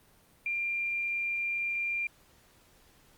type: tone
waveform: sine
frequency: 2386 Hz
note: D7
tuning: 27 cents sharp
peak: -29 dBFS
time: 0.46-2.07 s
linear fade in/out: 2 ms
effects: pink hiss -62 dBFS RMS until 3.17 s + Opus 32 kbps